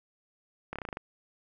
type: slowing click train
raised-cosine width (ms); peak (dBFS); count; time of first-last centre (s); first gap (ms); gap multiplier
0.5; -21; 8; 0.73-0.971; 27; 1.08
effects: none

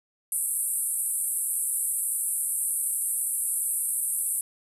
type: band-pass noise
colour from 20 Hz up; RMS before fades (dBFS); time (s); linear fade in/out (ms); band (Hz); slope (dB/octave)
white; -28; 0.32-4.41; 2; 8300 to 12000; 96
effects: none

